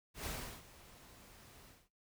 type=noise with ADSR envelope; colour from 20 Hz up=pink; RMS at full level=-41 dBFS; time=0.14-1.89 s; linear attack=120 ms; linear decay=360 ms; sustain=-18 dB; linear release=220 ms; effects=noise-tail reverb RT60 0.2 s tail -17 dB re dry